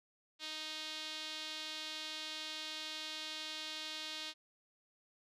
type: tone with band-pass filter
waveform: sawtooth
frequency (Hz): 311.1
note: D#4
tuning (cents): 0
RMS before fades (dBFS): -44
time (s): 0.39-4.34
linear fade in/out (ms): 50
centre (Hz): 3800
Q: 2.6
effects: none